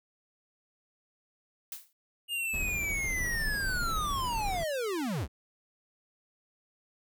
blue noise with exponential decay, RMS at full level -36 dBFS, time 1.72-1.93 s, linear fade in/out 2 ms, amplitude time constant 44 ms
square linear sweep, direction down, 2853 to 44.15 Hz, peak -31 dBFS, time 2.28-5.28 s, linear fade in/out 50 ms
brown noise with tremolo, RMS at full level -35 dBFS, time 2.53-4.64 s, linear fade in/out 10 ms, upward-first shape sine, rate 14 Hz, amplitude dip 25%
effects none

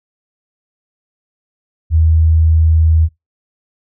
sine tone, 80.2 Hz, E2, 47 cents flat, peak -7 dBFS, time 1.9-3.09 s, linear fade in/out 50 ms, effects noise-tail reverb RT60 0.2 s tail -25 dB re dry

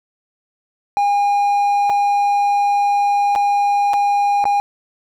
triangle tone with dropouts, 812 Hz, G#5, 39 cents flat, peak -11 dBFS, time 0.97-4.6 s, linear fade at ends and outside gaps 0 ms, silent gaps 1.896-1.9 / 3.352-3.359 / 3.934-3.939 / 4.441-4.454 s, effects none

